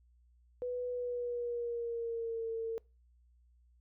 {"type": "tone with pitch glide", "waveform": "sine", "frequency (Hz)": [493.9, 452.9], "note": ["B4", "A#4"], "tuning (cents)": [0, -50], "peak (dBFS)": -34, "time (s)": [0.62, 2.78], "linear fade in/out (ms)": 0, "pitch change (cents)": -150, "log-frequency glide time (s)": [0.89, 2.49], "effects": ["noise-tail reverb RT60 0.3 s tail -25 dB re dry", "added 60 Hz sine -63 dBFS peak until 3.8 s"]}